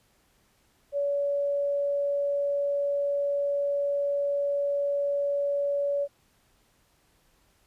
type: tone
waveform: sine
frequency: 568 Hz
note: C#5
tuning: 42 cents sharp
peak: -24 dBFS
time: 0.92-6.08 s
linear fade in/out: 50 ms
effects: pink hiss -66 dBFS RMS until 7.66 s + resampled to 32000 Hz